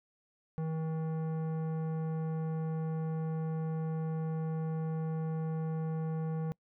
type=tone with tanh clipping; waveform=sine; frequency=159.7 Hz; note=D#3; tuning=45 cents sharp; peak=-34 dBFS; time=0.58-6.52 s; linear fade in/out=0 ms; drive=14 dB; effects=noise-tail reverb RT60 0.1 s tail -25 dB re dry